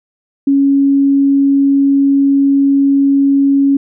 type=tone; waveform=sine; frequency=277.2 Hz; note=C#4; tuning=in tune; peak=-7 dBFS; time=0.47-3.77 s; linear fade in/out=5 ms; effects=none